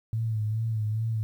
sine tone with vibrato, 110 Hz, A2, in tune, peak -25 dBFS, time 0.13-1.23 s, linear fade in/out 0 ms, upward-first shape sine, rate 2.4 Hz, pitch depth 54 cents each way, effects 10-bit

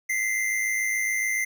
square tone pair together, 1976 / 2083 Hz, B6 / C7, 0 / -8 cents, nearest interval minor second, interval 92 cents, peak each -32 / -25 dBFS, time 0.09-1.45 s, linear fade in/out 10 ms, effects none

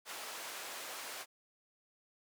pink band-pass noise, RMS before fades -45 dBFS, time 0.05-1.26 s, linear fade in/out 50 ms, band 650 to 16000 Hz, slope 12 dB/octave, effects none

